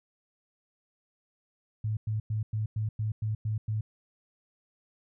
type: tone bursts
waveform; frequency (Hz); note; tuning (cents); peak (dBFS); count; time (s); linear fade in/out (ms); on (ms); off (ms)
sine; 108.2; A2; -29; -27; 9; 1.84-3.81; 5; 130; 100
effects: none